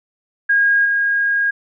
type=tone with level steps; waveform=sine; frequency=1631 Hz; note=G#6; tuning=32 cents flat; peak=-11 / -14 dBFS; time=0.49-1.51 s; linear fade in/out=10 ms; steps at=0.85 s; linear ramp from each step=5 ms; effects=none